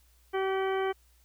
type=harmonic tone with a mistuned harmonic; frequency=383.4 Hz; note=G4; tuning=38 cents flat; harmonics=1 / 2 / 3 / 4 / 5 / 6 / 8; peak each=-28 / -34 / -38 / -40 / -42 / -44 / -46 dBFS; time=0.33-0.93 s; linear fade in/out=20 ms; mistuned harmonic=5; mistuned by=+19 cents; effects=added 60 Hz sine -61 dBFS peak until 1.24 s + white hiss -67 dBFS RMS until 1.24 s